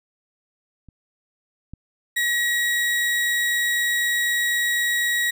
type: clicks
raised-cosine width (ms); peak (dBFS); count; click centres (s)
5; -33 / -24; 2; 0.887 / 1.736
type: tone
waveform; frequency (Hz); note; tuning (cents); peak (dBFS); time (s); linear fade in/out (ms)
35% pulse; 1908; A#6; +40; -18; 2.16-5.31; 10
effects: none